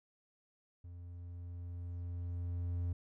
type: tone with level ramp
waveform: triangle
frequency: 87.31 Hz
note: F2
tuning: in tune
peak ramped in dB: -45 to -31 dBFS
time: 0.84-2.93 s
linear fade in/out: 5 ms
effects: none